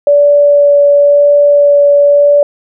sine tone with vibrato, 576 Hz, D5, 34 cents flat, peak -3 dBFS, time 0.07-2.43 s, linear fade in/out 2 ms, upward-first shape sine, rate 0.96 Hz, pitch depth 8 cents each way, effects none

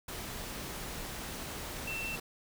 sine tone in noise, 2687 Hz, E7, 33 cents sharp, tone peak -36 dBFS, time 1.87-2.16 s, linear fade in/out 5 ms, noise pink, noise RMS -41 dBFS, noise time 0.08-2.2 s, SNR +2 dB, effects none

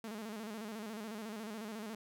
sawtooth tone with vibrato, 216.6 Hz, A3, 27 cents flat, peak -38 dBFS, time 0.04-1.95 s, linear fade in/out 2 ms, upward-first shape square, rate 14 Hz, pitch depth 75 cents each way, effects none

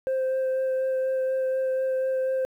sine tone with vibrato, 523.3 Hz, C5, in tune, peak -20 dBFS, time 0.07-2.45 s, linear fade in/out 0 ms, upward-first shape sine, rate 4.1 Hz, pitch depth 10 cents each way, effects tanh soft clip ceiling -22 dBFS + 10-bit

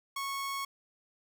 sawtooth tone, 1102 Hz, C#6, 11 cents flat, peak -30 dBFS, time 0.16-0.65 s, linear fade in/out 5 ms, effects none

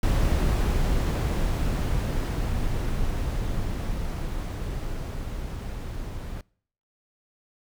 brown noise with level ramp, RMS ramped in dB -21 to -34 dBFS, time 0.03-6.41 s, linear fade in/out 2 ms, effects noise-tail reverb RT60 0.6 s tail -26 dB re dry

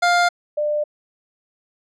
25% pulse / sine tone pair in turn, 702 / 596.7 Hz, F5 / D5, +9 / +27 cents, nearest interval minor third, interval 282 cents, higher first, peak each -10 / -18 dBFS, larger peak first, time 0.02-0.29 / 0.57-0.84 s, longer neither, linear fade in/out 10 ms, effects low-pass 6000 Hz 12 dB/octave

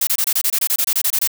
blue noise bursts, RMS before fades -17 dBFS, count 15, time 0.01-1.275 s, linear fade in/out 5 ms, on 61 ms, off 25 ms, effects none

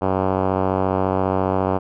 5% pulse tone with low-pass filter, 94.6 Hz, F#2, 39 cents sharp, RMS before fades -20 dBFS, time 0.01-1.79 s, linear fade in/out 20 ms, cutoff 920 Hz, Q 0.95, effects none

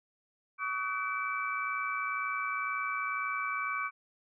sine tone cluster, 1134 / 1256 / 1507 / 2306 Hz, C#6 / D#6 / F#6 / D7, +39 / +16 / +31 / -32 cents, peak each -35 / -39 / -38 / -36 dBFS, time 0.58-3.91 s, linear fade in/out 50 ms, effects none

